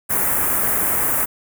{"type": "band-stop noise", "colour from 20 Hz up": "white", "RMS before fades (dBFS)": -19, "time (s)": [0.09, 1.26], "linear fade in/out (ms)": 20, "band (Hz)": [1900, 9400], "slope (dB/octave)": 24, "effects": []}